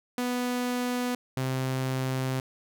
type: tone pair in turn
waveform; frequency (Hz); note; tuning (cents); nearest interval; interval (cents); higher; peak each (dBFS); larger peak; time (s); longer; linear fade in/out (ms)
sawtooth; 246.9 / 130.79; B3 / C3; 0 / 0; major seventh; 1100; first; -23; neither; 0.18-1.15 / 1.37-2.4; second; 2
effects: none